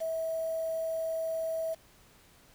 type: tone with quantisation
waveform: sine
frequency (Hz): 649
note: E5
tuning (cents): -27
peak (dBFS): -30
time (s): 0-1.75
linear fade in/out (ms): 20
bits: 8
effects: pink hiss -60 dBFS RMS until 2.54 s